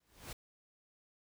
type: noise with exponential growth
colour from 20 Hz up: pink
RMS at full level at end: -42 dBFS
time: 0-0.33 s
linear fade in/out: 5 ms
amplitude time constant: 70 ms
effects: none